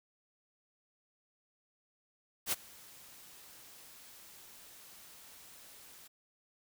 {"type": "noise with ADSR envelope", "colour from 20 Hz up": "white", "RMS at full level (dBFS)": -31, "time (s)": [2.46, 6.08], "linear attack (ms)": 63, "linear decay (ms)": 25, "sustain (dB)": -24, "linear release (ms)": 13, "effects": []}